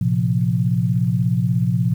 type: chord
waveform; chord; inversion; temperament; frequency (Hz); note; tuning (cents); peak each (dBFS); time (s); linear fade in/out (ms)
sine; Bb suspended second; none; equal with one note detuned; 114.14 / 130.81 / 174.61; Bb2 / C3 / F3; -36 / 0 / 0; -20; 0.01-1.94; 5
effects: 8-bit